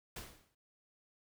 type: noise with exponential decay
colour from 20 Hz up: pink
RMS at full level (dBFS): -42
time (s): 0.16-0.55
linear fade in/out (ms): 5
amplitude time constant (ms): 84
effects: none